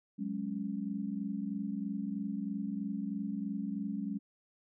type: chord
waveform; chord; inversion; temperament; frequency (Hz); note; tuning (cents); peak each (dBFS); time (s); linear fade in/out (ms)
sine; F# suspended second; none; just; 185 / 208.1 / 277.5; F#3 / G#3 / C#4; 0 / +4 / +2; -40 / -36 / -40; 0.18-4.19; 20
effects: none